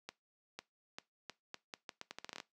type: accelerating click train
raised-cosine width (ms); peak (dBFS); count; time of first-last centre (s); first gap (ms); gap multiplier
0.2; -26; 16; 0.09-2.402; 500; 0.79
effects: noise-tail reverb RT60 0.2 s tail -20 dB re dry + high-pass 200 Hz 12 dB/octave